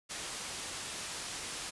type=low-pass noise; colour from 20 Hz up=white; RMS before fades=-41 dBFS; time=0.09-1.71 s; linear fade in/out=20 ms; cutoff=9000 Hz; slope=12 dB/octave; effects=resampled to 24000 Hz